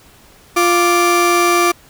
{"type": "tone pair together", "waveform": "30% pulse", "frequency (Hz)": [349.2, 1176.1], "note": ["F4", "D6"], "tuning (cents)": [0, 2], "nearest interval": "octave + major sixth", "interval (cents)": 2102, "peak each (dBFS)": -11, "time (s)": [0.56, 1.72], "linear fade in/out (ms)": 10, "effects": ["pink hiss -46 dBFS RMS until 1.89 s"]}